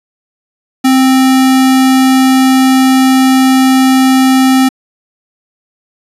sine tone with sample-and-hold, 261.6 Hz, C4, in tune, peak -4 dBFS, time 0.84-4.69 s, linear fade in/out 10 ms, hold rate 1050 Hz, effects resampled to 32000 Hz

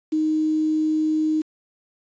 sine tone with quantisation, 311.1 Hz, D#4, in tune, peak -18 dBFS, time 0.12-1.42 s, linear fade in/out 10 ms, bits 7, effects resampled to 16000 Hz

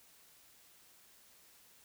silence, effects white hiss -63 dBFS RMS until 1.84 s

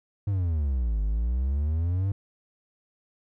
triangle exponential two-way sweep, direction down then up, 103.83 to 50.2 to 100.9 Hz, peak -21 dBFS, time 0.27-2.12 s, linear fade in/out 5 ms, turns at 1.02 s, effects none

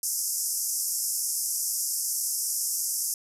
white band-pass noise, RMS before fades -29 dBFS, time 0.03-3.14 s, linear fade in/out 2 ms, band 5100 to 13000 Hz, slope 96 dB/octave, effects none

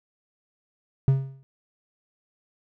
triangle tone with exponential decay, 134.7 Hz, C#3, 49 cents flat, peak -11 dBFS, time 1.08-1.43 s, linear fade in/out 0 ms, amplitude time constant 75 ms, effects none

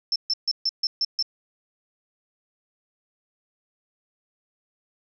sine tone bursts, 5330 Hz, E8, 18 cents sharp, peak -20 dBFS, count 7, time 0.12-1.226 s, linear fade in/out 2 ms, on 38 ms, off 140 ms, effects none

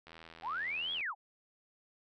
click train, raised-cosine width 0.3 ms, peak -35 dBFS, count 78, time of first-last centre 0.07-1.008 s, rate 82.1 Hz
sine linear two-way sweep, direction up then down, 698.5 to 3400 to 698.5 Hz, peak -34 dBFS, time 0.42-1.15 s, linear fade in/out 50 ms, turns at 0.93 s
effects none

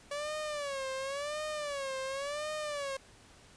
sawtooth tone with vibrato, 569 Hz, C#5, 45 cents sharp, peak -31 dBFS, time 0.11-2.97 s, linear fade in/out 5 ms, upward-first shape sine, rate 0.93 Hz, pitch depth 130 cents each way, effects pink hiss -58 dBFS RMS until 3.56 s + resampled to 22050 Hz

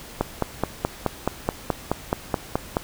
click train, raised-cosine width 1 ms, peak -6 dBFS, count 13, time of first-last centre 0.21-2.769 s, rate 4.69 Hz, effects pink hiss -41 dBFS RMS until 2.83 s

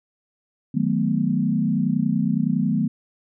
sine chord, B dominant seventh, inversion first, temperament equal with one note detuned, 155.56 / 185 / 216.8 / 246.9 Hz, D#3 / F#3 / A3 / B3, 0 / 0 / -25 / 0 cents, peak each -25 / -24 / -23 / -24 dBFS, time 0.74-2.88 s, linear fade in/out 10 ms, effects none

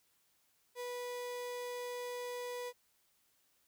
35% pulse tone, 490.5 Hz, B4, 12 cents flat, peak -38 dBFS, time 0.75-2.73 s, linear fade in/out 50 ms, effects white hiss -74 dBFS RMS until 3.67 s

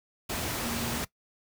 sine tone in noise, 233.1 Hz, A#3, in tune, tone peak -35 dBFS, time 0.63-0.99 s, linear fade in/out 10 ms, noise pink, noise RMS -32 dBFS, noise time 0.29-1.05 s, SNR -6 dB, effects noise-tail reverb RT60 0.1 s tail -20 dB re dry + high-pass 60 Hz 12 dB/octave

